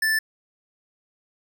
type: tone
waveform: square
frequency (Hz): 1760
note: A6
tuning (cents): 0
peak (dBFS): -20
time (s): 0.02-0.19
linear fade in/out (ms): 5
effects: none